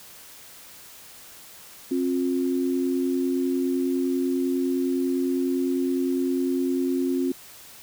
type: tone pair together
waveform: sine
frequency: 266.7 / 356.6 Hz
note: C4 / F4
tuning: +33 / +36 cents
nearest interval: perfect fourth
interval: 503 cents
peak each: -23 / -26 dBFS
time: 1.91-7.32 s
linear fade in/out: 5 ms
effects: white hiss -46 dBFS RMS until 7.82 s